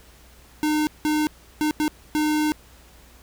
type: tone bursts at uneven times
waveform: square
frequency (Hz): 304.3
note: D#4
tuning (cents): -38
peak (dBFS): -20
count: 5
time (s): 0.63-0.87 / 1.05-1.27 / 1.61-1.71 / 1.8-1.88 / 2.15-2.52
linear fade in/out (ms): 0
effects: added 60 Hz sine -51 dBFS peak until 3.22 s + pink hiss -52 dBFS RMS until 3.22 s